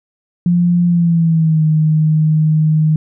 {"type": "tone with pitch glide", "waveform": "sine", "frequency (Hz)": [174.61, 155.56], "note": ["F3", "D#3"], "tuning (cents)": [0, 0], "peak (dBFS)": -9, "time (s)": [0.46, 2.96], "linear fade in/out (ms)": 2, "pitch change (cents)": -200, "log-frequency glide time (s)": [0.86, 1.64], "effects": []}